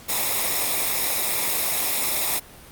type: noise with comb filter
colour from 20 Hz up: white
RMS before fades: -23 dBFS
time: 0.08-2.4 s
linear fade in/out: 20 ms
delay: 0.66 ms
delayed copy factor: -0.6
effects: pink hiss -45 dBFS RMS until 2.71 s + Opus 48 kbps